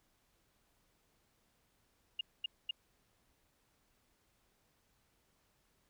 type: tone bursts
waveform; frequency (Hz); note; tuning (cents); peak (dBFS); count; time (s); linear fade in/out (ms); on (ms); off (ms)
sine; 2841; F7; +29; -33; 3; 2.19-2.71; 5; 20; 230
effects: pink hiss -75 dBFS RMS until 5.89 s